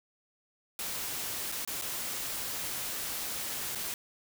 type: noise with dropouts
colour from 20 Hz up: white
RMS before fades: -36 dBFS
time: 0.79-3.94 s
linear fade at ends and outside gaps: 1 ms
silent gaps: 1.517-1.522 / 1.65-1.675 / 1.814-1.821 / 3.75-3.756 s
effects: none